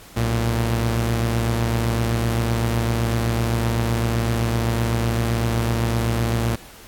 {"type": "tone pair together", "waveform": "sawtooth", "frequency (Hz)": [61.74, 115.64], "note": ["B1", "A#2"], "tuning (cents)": [0, -13], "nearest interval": "major seventh", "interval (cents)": 1087, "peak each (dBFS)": [-21, -16], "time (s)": [0.16, 6.56], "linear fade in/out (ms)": 10, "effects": ["pink hiss -44 dBFS RMS until 6.87 s", "AAC 64 kbps"]}